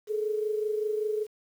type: tone pair together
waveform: sine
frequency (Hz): 424 / 449.2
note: G#4 / A4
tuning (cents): +36 / +36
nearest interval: minor second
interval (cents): 100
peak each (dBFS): -27 / -34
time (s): 0.07-1.27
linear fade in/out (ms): 50
effects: 9-bit